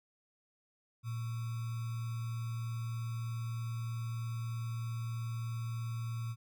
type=tone with sample-and-hold; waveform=sine; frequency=115.4 Hz; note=A#2; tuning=17 cents flat; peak=-35 dBFS; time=1.03-6.36 s; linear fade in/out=50 ms; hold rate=1225 Hz; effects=none